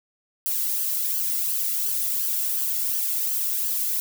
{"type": "noise with flanger", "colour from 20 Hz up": "violet", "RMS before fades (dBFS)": -25, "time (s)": [0.46, 4], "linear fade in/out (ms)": 0, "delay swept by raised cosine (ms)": [0.65, 1.5], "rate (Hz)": 2.8, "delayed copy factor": 0.55, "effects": []}